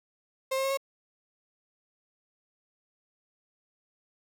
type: tone with pitch steps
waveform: 35% pulse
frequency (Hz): 529 / 534.8 / 540.7 / 546.7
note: C5 / C5 / C#5 / C#5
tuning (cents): +19 / +38 / -43 / -24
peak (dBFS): -25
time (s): 0.51-0.774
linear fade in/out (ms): 10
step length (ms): 66
effects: none